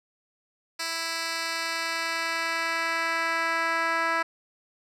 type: tone with band-pass filter sweep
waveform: 10% pulse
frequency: 330 Hz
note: E4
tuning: 2 cents sharp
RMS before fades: -28 dBFS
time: 0.79-4.23 s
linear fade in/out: 10 ms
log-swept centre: 4800 to 1500 Hz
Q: 0.99
effects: none